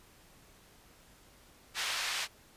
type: band-pass noise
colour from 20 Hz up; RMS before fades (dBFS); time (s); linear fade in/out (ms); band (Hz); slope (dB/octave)
white; -35; 1.74-2.28; 50; 1000 to 4300; 12
effects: pink hiss -60 dBFS RMS until 2.56 s + resampled to 32000 Hz